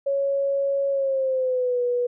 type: tone with pitch glide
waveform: sine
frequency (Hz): 554.4 to 488.2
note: C#5 to B4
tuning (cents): 0 to -20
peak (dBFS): -20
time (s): 0.06-2.07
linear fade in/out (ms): 10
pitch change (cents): -220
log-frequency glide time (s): 0.9-1.82
effects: none